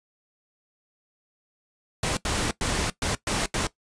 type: noise bursts at uneven times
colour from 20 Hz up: pink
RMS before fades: -26 dBFS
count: 6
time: 2.03-2.17 / 2.25-2.51 / 2.61-2.9 / 3.02-3.15 / 3.27-3.46 / 3.54-3.67 s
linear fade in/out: 2 ms
effects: noise-tail reverb RT60 0.1 s tail -17 dB re dry + resampled to 22050 Hz